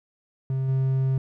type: tone with level steps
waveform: triangle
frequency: 132.7 Hz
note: C3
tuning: 25 cents sharp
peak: -21 / -18 dBFS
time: 0.5-1.18 s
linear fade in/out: 2 ms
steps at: 0.68 s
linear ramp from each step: 10 ms
effects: none